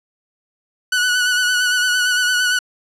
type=tone with vibrato; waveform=sawtooth; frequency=1480 Hz; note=F#6; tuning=in tune; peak=-11 dBFS; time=0.92-2.59 s; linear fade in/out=5 ms; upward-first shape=sine; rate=8.8 Hz; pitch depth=31 cents each way; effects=low-pass 10000 Hz 12 dB/octave